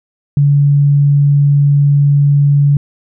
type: tone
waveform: sine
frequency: 143 Hz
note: D3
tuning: 46 cents flat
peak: -6 dBFS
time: 0.37-2.77 s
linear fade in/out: 2 ms
effects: none